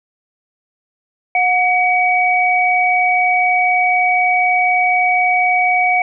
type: tone pair together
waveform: sine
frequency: 727.1 / 2266 Hz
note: F#5 / C#7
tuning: -30 / +37 cents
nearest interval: octave + minor sixth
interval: 1967 cents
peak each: -14 dBFS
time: 1.35-6.02 s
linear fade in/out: 2 ms
effects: none